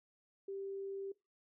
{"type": "tone", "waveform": "sine", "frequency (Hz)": 392, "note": "G4", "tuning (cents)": 0, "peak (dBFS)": -40, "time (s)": [0.48, 1.12], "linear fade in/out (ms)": 5, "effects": ["noise-tail reverb RT60 0.2 s tail -20 dB re dry"]}